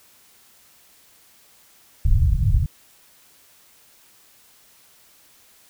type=low-pass noise; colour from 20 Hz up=pink; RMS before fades=-17 dBFS; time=2.05-2.66 s; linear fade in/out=5 ms; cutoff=140 Hz; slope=48 dB/octave; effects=white hiss -54 dBFS RMS until 5.69 s